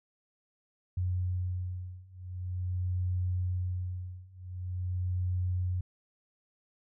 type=beating tone pair; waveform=sine; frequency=90.5 / 90.95 Hz; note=F#2 / F#2; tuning=-38 / -29 cents; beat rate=0.45 Hz; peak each=-34 / -33 dBFS; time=0.97-5.81 s; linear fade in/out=5 ms; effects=none